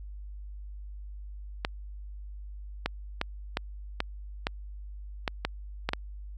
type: clicks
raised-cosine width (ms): 0.3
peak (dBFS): -11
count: 10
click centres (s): 1.649 / 2.86 / 3.214 / 3.571 / 4.004 / 4.469 / 5.278 / 5.45 / 5.89 / 5.934
effects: added 50 Hz sine -39 dBFS peak until 6.37 s